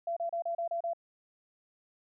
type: tone bursts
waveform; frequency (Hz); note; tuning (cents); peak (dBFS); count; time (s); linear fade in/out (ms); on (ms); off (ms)
sine; 679; F5; -49; -30; 7; 0.07-0.934; 5; 96; 32
effects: none